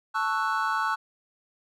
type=chord; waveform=triangle; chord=F# minor seventh; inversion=first; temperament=equal; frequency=880 / 1108.7 / 1318.5 / 1480 Hz; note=A5 / C#6 / E6 / F#6; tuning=0 / 0 / 0 / 0 cents; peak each=-28 dBFS; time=0.14-0.96 s; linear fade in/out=20 ms; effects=none